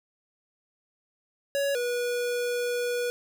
square tone pair in turn, 560 / 485.6 Hz, C#5 / B4, +18 / -29 cents, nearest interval major second, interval 247 cents, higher first, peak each -25 / -27 dBFS, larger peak first, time 1.55-1.75 / 1.75-3.1 s, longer second, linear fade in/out 0 ms, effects none

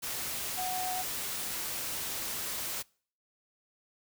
sine tone in noise, 737 Hz, F#5, 7 cents flat, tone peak -33 dBFS, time 0.57-1.03 s, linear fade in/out 20 ms, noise white, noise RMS -36 dBFS, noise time 0.02-2.83 s, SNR 0 dB, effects noise-tail reverb RT60 0.5 s tail -26 dB re dry

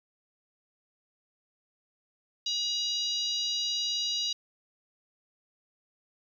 harmonic tone with a mistuned harmonic, 959 Hz, A#5, 49 cents sharp, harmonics 3 / 4 / 5 / 6 / 7, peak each -36 / -31 / -33 / -39 / -44 dBFS, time 2.46-4.33 s, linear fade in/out 5 ms, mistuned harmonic 7, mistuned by -50 cents, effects 10-bit

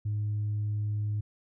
sine tone, 104.9 Hz, G#2, 18 cents sharp, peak -26 dBFS, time 0.05-1.21 s, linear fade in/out 10 ms, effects tanh soft clip ceiling -25 dBFS

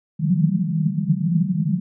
pink band-pass noise, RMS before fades -20 dBFS, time 0.19-1.8 s, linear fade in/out 10 ms, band 150 to 200 Hz, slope 96 dB/octave, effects none

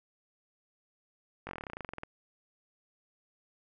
slowing click train, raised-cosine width 0.5 ms, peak -24 dBFS, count 18, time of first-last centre 1.47-2.034 s, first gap 20 ms, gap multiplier 1.06, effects none

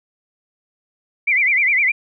sine tone with vibrato, 2185 Hz, C#7, 26 cents flat, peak -13 dBFS, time 1.27-1.92 s, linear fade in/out 10 ms, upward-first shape sine, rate 9.8 Hz, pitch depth 160 cents each way, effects none

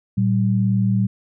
sine tone pair together, 114.7 / 192.9 Hz, A#2 / G3, -28 / -28 cents, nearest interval major sixth, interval 900 cents, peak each -18 dBFS, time 0.17-1.07 s, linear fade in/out 10 ms, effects none

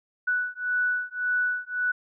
sine beating tone pair, 1480 / 1481.8 Hz, F#6 / F#6, 0 / +2 cents, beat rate 1.8 Hz, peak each -27 / -27 dBFS, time 0.27-1.92 s, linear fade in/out 10 ms, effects none

